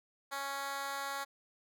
10% pulse tone with high-pass filter, 277.2 Hz, C#4, in tune, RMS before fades -39 dBFS, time 0.31-1.25 s, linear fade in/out 20 ms, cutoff 840 Hz, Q 1, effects none

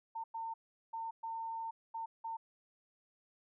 sine tone bursts at uneven times, 906 Hz, A#5, 50 cents flat, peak -38 dBFS, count 6, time 0.15-0.24 / 0.34-0.54 / 0.93-1.11 / 1.23-1.71 / 1.94-2.06 / 2.24-2.37 s, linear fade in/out 10 ms, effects none

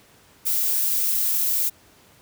violet noise, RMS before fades -22 dBFS, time 0.45-1.7 s, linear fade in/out 20 ms, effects pink hiss -54 dBFS RMS until 2.21 s + high-pass 60 Hz 12 dB/octave

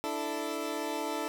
20% pulse chord, D suspended second, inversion none, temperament equal, 293.7 / 329.6 / 440 Hz, D4 / E4 / A4, 0 / 0 / 0 cents, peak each -32 dBFS, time 0.04-1.28 s, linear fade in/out 0 ms, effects none

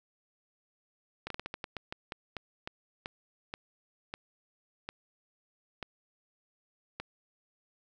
slowing click train, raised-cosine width 0.3 ms, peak -21 dBFS, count 18, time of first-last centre 1.27-7 s, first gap 33 ms, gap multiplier 1.25, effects none

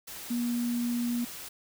sine tone in noise, 239.4 Hz, A#3, 46 cents sharp, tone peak -27 dBFS, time 0.3-1.25 s, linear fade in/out 10 ms, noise white, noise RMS -42 dBFS, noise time 0.07-1.49 s, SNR +12 dB, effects none

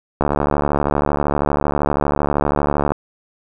click train, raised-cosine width 1 ms, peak -3 dBFS, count 198, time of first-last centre 0.21-2.92 s, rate 72.7 Hz, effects none

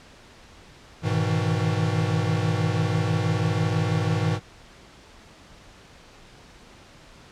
square chord, E major seventh, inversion first, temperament equal with one note detuned, 103.83 / 123.47 / 155.56 / 161.7 Hz, G#2 / B2 / D#3 / E3, 0 / 0 / 0 / -33 cents, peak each -26 / -29 / -30 / -27 dBFS, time 1.02-4.4 s, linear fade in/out 50 ms, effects pink hiss -49 dBFS RMS until 7.31 s + low-pass 6000 Hz 12 dB/octave

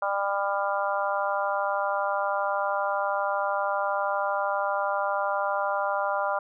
harmonic tone, 199.3 Hz, G3, 29 cents sharp, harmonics 3 / 4 / 5 / 6 / 7, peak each -29 / -30 / -31 / -32 / -32 dBFS, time 0.02-6.39 s, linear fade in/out 5 ms, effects none

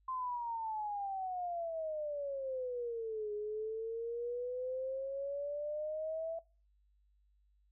sine exponential two-way sweep, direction down then up, 1046.5 to 415.3 to 664 Hz, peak -36 dBFS, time 0.08-6.39 s, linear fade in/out 5 ms, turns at 3.33 s, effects noise-tail reverb RT60 0.3 s tail -21 dB re dry + added 50 Hz sine -68 dBFS peak until 7.71 s

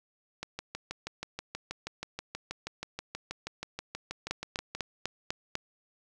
two click trains, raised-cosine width 0.2 ms, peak -19 / -14 dBFS, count 28 / 6, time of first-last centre 0.43-4.75 / 4.31-5.554 s, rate 6.25 / 4.02 Hz, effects none

